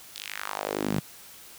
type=tone with high-pass filter sweep; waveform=sawtooth; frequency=51 Hz; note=G#1; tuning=31 cents flat; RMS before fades=-32 dBFS; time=0.15-1 s; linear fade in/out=5 ms; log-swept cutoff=4000 to 150 Hz; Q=2.3; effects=white hiss -48 dBFS RMS until 1.58 s